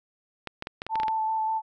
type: clicks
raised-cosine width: 0.3 ms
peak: -17 dBFS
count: 9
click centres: 0.473 / 0.624 / 0.671 / 0.819 / 0.866 / 0.956 / 1 / 1.033 / 1.082 s
type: tone with vibrato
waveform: sine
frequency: 880 Hz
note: A5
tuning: in tune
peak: -24 dBFS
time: 0.89-1.62 s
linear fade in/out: 50 ms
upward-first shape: square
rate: 5.1 Hz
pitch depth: 11 cents each way
effects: none